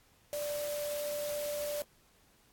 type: tone in noise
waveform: sine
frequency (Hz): 587.3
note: D5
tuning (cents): 0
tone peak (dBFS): -34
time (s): 0.33-1.82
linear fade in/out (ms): 0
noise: white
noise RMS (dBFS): -43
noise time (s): 0.33-1.82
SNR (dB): +6
effects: pink hiss -66 dBFS RMS until 2.52 s + AAC 64 kbps